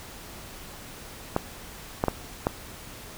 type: clicks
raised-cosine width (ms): 1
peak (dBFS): -8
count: 4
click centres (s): 1.364 / 2.039 / 2.083 / 2.469
effects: pink hiss -43 dBFS RMS until 3.17 s